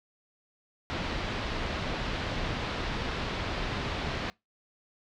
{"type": "low-pass noise", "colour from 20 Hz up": "pink", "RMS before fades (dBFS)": -33, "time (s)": [0.9, 4.3], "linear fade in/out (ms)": 0, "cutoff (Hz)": 4300, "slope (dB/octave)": 24, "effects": ["noise-tail reverb RT60 0.2 s tail -24 dB re dry"]}